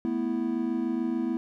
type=chord; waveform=triangle; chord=A suspended second; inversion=none; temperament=equal; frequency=220 / 246.9 / 329.6 Hz; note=A3 / B3 / E4; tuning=0 / 0 / 0 cents; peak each=-31 / -27 / -28 dBFS; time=0.05-1.37 s; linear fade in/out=0 ms; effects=none